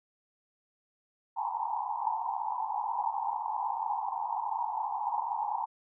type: band-pass noise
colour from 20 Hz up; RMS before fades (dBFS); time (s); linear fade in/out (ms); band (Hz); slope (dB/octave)
white; -33; 1.36-5.66; 20; 800 to 970; 96
effects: none